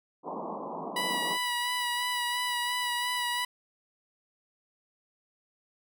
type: band-pass noise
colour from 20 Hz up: white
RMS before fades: -37 dBFS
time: 0.23-1.38 s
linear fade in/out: 50 ms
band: 160 to 1100 Hz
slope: 96 dB/octave
type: tone with vibrato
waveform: 15% pulse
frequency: 978 Hz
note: B5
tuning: 17 cents flat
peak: -22 dBFS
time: 0.96-3.45 s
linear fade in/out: 5 ms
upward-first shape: sine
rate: 2.9 Hz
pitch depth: 22 cents each way
effects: none